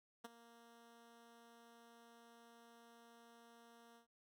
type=tone with ADSR envelope; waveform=10% pulse; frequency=233.1 Hz; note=A#3; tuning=in tune; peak=-38 dBFS; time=0.24-4.07 s; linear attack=9 ms; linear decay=22 ms; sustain=-16 dB; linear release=110 ms; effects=none